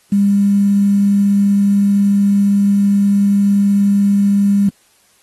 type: tone with quantisation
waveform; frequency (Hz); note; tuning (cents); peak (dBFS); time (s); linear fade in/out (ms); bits
sine; 200.7; G3; +41; -9; 0.12-4.69; 5; 6
effects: white hiss -54 dBFS RMS until 5.22 s + AAC 32 kbps